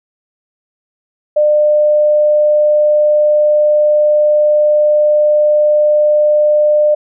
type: tone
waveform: sine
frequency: 600 Hz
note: D5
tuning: 37 cents sharp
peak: -7 dBFS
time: 1.36-6.95 s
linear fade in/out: 10 ms
effects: none